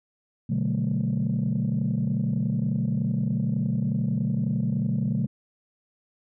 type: chord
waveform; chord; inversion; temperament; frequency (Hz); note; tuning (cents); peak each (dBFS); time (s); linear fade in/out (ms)
sine; B minor seventh; none; equal with one note detuned; 123.47 / 146.83 / 189.1 / 220; B2 / D3 / F#3 / A3; 0 / 0 / +38 / 0; -27; 0.49-5.27; 10
effects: tanh soft clip ceiling -17 dBFS